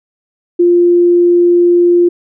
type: tone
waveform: sine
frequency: 349.2 Hz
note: F4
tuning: in tune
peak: -5 dBFS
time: 0.59-2.09 s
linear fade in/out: 10 ms
effects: none